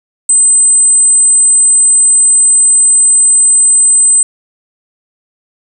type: tone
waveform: sine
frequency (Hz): 8120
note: B8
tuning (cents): +47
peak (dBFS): -4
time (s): 0.29-4.23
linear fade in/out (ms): 5
effects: 7-bit